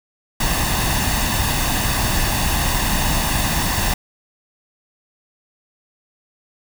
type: noise with comb filter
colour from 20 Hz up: pink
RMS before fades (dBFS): -19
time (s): 0.4-3.94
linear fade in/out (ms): 5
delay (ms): 1.1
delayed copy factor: +0.6
effects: none